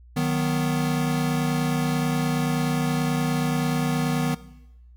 square chord, B major, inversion first, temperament equal, 155.56 / 185 / 246.9 Hz, D#3 / F#3 / B3, 0 / 0 / 0 cents, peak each -25 / -31 / -26 dBFS, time 0.16-4.35 s, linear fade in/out 10 ms, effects noise-tail reverb RT60 0.9 s tail -17 dB re dry + added 60 Hz sine -46 dBFS peak until 4.96 s

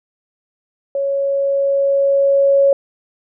sine tone with level ramp, 554.4 Hz, C#5, in tune, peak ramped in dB -16 to -8 dBFS, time 0.95-2.73 s, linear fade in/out 2 ms, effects none

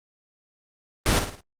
pink noise with echo, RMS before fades -20 dBFS, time 1.06-1.19 s, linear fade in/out 0 ms, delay 54 ms, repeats 4, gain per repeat -7 dB, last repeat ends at 1.406 s, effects low-pass 10000 Hz 12 dB/octave + Opus 24 kbps

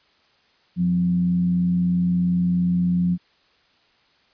sine tone with frequency modulation, 177.6 Hz, F3, 29 cents sharp, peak -17 dBFS, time 0.76-3.18 s, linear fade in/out 50 ms, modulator 83 Hz, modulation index 0.26, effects white hiss -60 dBFS RMS until 4.33 s + resampled to 11025 Hz

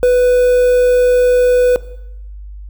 triangle tone with quantisation, 496 Hz, B4, 7 cents sharp, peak -5 dBFS, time 0.03-1.76 s, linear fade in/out 0 ms, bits 5, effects noise-tail reverb RT60 0.9 s tail -18 dB re dry + added 50 Hz sine -28 dBFS peak until 2.69 s

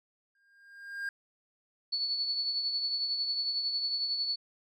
triangle tone with exponential growth, 1609 Hz, G6, 45 cents sharp, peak -29 dBFS, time 0.35-1.09 s, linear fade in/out 2 ms, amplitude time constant 160 ms
sine tone with tremolo, 4435 Hz, C#8, in tune, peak -27 dBFS, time 1.92-4.36 s, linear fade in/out 10 ms, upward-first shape triangle, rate 11 Hz, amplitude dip 50%
effects none

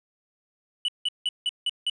triangle tone bursts, 2960 Hz, F#7, in tune, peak -21 dBFS, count 6, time 0.85-1.898 s, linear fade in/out 2 ms, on 33 ms, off 170 ms, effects resampled to 22050 Hz + 10-bit

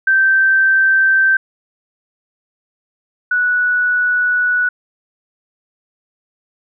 sine tone pair in turn, 1557 / 1473.9 Hz, G6 / F#6, -12 / -7 cents, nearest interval minor second, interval 95 cents, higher first, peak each -9 / -12 dBFS, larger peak first, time 0.07-1.37 / 3.31-4.69 s, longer second, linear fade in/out 5 ms, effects none

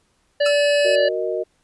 harmonic tone, 580 Hz, D5, 22 cents flat, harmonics 1 / 3 / 5 / 7 / 8, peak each -15 / -25 / -29 / -32 / -33 dBFS, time 0.4-1.09 s, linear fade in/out 10 ms
sawtooth tone, 2563 Hz, E7, 49 cents flat, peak -23 dBFS, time 0.45-0.96 s, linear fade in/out 10 ms
sawtooth tone with exponential decay, 1342 Hz, E6, 31 cents sharp, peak -19 dBFS, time 0.46-0.55 s, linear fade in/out 2 ms, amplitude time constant 19 ms
sine chord, D# minor, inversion first, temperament equal, 370 / 466.2 / 622.3 Hz, F#4 / A#4 / D#5, 0 / 0 / 0 cents, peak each -25 dBFS, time 0.84-1.44 s, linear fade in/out 20 ms
effects pink hiss -64 dBFS RMS until 1.63 s + resampled to 24000 Hz

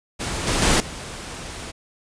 pink noise with level steps, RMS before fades -27 / -21 / -17 / -34 dBFS, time 0.19-1.72 s, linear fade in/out 20 ms, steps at 0.47 / 0.62 / 0.8 s, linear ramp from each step 2 ms, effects resampled to 22050 Hz

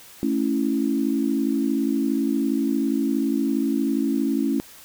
sine chord, A major, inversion none, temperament equal, 220 / 277.2 / 329.6 Hz, A3 / C#4 / E4, 0 / 0 / 0 cents, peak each -25 / -22 / -26 dBFS, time 0.23-4.6 s, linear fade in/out 0 ms, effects white hiss -46 dBFS RMS until 4.84 s

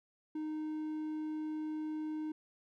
triangle tone, 309.1 Hz, D#4, 11 cents flat, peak -34 dBFS, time 0.35-2.32 s, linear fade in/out 5 ms, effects none

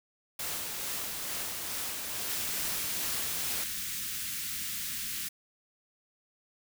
white noise with tremolo, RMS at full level -35 dBFS, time 0.39-3.64 s, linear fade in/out 5 ms, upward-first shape sine, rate 2.3 Hz, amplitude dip 25%
white band-stop noise, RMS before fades -36 dBFS, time 2.29-5.29 s, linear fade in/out 10 ms, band 260 to 1500 Hz, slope 24 dB/octave
effects none

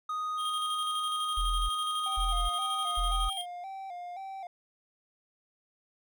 triangle tone, 1244.5 Hz, D#6, in tune, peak -29 dBFS, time 0.09-3.3 s, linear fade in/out 5 ms
square tone with tremolo, 3211 Hz, G7, 41 cents sharp, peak -33 dBFS, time 0.37-3.46 s, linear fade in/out 50 ms, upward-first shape square, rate 12 Hz, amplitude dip 45%
sine tone bursts, 42.19 Hz, E1, 41 cents sharp, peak -28 dBFS, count 3, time 1.37-3.29 s, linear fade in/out 10 ms, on 320 ms, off 480 ms
triangle tone with vibrato, 740 Hz, F#5, in tune, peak -36 dBFS, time 2.06-4.47 s, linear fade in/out 2 ms, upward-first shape square, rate 1.9 Hz, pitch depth 78 cents each way
effects none

